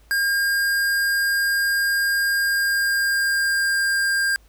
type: tone with pitch glide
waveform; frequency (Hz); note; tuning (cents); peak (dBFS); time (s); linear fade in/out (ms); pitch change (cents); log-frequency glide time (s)
square; 1612 to 1601.8; G6 to G6; +48 to +37; -19; 0.11-4.36; 0; -11; 2.36-3.79
effects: added 53 Hz sine -50 dBFS peak until 4.48 s + pink hiss -59 dBFS RMS until 4.48 s